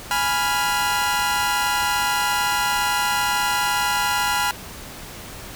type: chord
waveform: sawtooth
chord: F diminished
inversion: first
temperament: equal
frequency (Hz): 830.6 / 987.8 / 1396.9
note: Ab5 / Cb6 / F6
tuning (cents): 0 / 0 / 0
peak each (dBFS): -20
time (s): 0.11-4.51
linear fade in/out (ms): 0
effects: pink hiss -37 dBFS RMS until 5.55 s